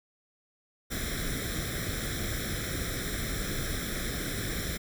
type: noise with comb filter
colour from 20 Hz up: pink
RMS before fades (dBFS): -33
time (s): 0.9-4.78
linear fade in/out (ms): 20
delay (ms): 0.54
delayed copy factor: +0.9
effects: none